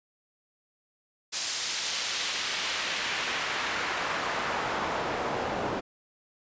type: noise with band-pass filter sweep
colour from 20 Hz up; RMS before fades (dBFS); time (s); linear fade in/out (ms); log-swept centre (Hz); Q
pink; -31; 1.32-5.81; 20; 6100 to 560; 0.88
effects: resampled to 16000 Hz